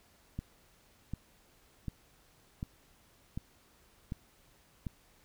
click train, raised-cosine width 5 ms, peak -24 dBFS, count 7, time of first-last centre 0.39-4.868 s, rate 1.34 Hz, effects pink hiss -65 dBFS RMS until 5.24 s

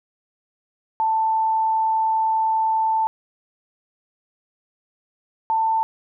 sine tone pair in turn, 885 / 890.6 Hz, A5 / A5, +10 / +21 cents, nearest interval unison, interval 11 cents, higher second, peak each -17 dBFS, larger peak neither, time 1-3.07 / 5.5-5.83 s, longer first, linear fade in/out 0 ms, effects none

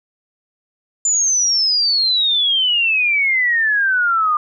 sine exponential sweep, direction down, 7140 to 1200 Hz, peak -13 dBFS, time 1.05-4.37 s, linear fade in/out 2 ms, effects none

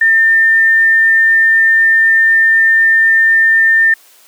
sine tone, 1802 Hz, A6, 41 cents sharp, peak -6 dBFS, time 0.01-3.94 s, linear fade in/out 5 ms, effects white hiss -45 dBFS RMS until 4.27 s + high-pass 400 Hz 12 dB/octave

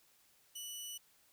15% pulse tone, 2960 Hz, F#7, in tune, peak -36 dBFS, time 0.55-0.98 s, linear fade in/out 10 ms, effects white hiss -69 dBFS RMS until 1.32 s

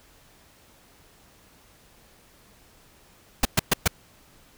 pink noise bursts, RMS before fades -18 dBFS, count 4, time 3.43-3.878 s, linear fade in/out 5 ms, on 22 ms, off 120 ms, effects pink hiss -56 dBFS RMS until 4.57 s

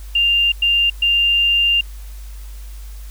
sine tone bursts at uneven times, 2794 Hz, F7, in tune, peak -12 dBFS, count 3, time 0.15-0.52 / 0.62-0.9 / 1.02-1.81 s, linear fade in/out 5 ms, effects added 50 Hz sine -30 dBFS peak until 3.1 s + white hiss -46 dBFS RMS until 3.1 s

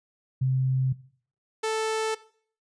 sine / sawtooth tone pair in turn, 130.81 / 440 Hz, C3 / A4, 0 / 0 cents, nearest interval octave + major sixth, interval 2100 cents, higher second, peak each -21 dBFS, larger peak neither, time 0.41-0.93 / 1.63-2.15 s, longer neither, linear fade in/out 10 ms, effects noise-tail reverb RT60 0.5 s tail -18 dB re dry + resampled to 22050 Hz

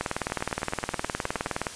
two click trains, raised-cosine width 0.5 ms, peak -11 / -19 dBFS, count 33 / 12, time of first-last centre 0.01-1.668 / 0.3-1.468 s, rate 19.3 / 9.42 Hz, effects white hiss -40 dBFS RMS until 1.75 s + resampled to 22050 Hz

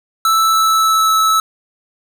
square tone with pitch glide, 1318.5 to 1304.9 Hz, E6 to E6, 0 to -18 cents, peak -11 dBFS, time 0.25-1.4 s, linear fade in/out 2 ms, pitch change -18 cents, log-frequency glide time 0.42-1.12 s, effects none

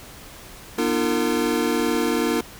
square tone cluster, 242.9 / 301.9 / 344.2 / 454.6 Hz, B3 / D4 / F4 / A#4, -29 / +48 / -25 / -43 cents, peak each -26 dBFS, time 0.78-2.41 s, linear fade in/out 5 ms, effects pink hiss -42 dBFS RMS until 2.59 s

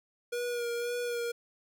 square tone with vibrato, 478.5 Hz, A#4, 45 cents sharp, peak -32 dBFS, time 0.32-1.32 s, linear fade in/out 10 ms, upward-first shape sine, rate 1.9 Hz, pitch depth 25 cents each way, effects none

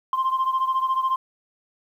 sine beating tone pair, 1046.5 / 1060.5 Hz, C6 / C6, 0 / +23 cents, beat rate 14 Hz, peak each -20 / -24 dBFS, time 0.13-1.16 s, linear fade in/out 2 ms, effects tanh soft clip ceiling -16 dBFS + 9-bit

